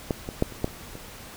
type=clicks; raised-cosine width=2 ms; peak=-10 / -18 / -7 / -27 / -10 / -28 / -25 dBFS; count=7; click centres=0.108 / 0.289 / 0.424 / 0.523 / 0.644 / 0.678 / 0.954 s; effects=pink hiss -43 dBFS RMS until 1.36 s